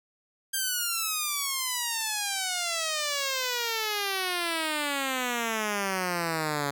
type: exponential sweep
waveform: 5% pulse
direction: down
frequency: 1600 to 140 Hz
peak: -16 dBFS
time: 0.53-6.71 s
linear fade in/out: 10 ms
effects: none